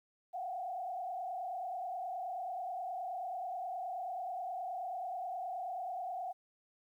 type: tone with frequency modulation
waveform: sine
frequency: 730 Hz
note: F#5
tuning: 24 cents flat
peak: -37 dBFS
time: 0.33-6.33 s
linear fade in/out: 20 ms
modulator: 29.4 Hz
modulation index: 1.4
effects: 12-bit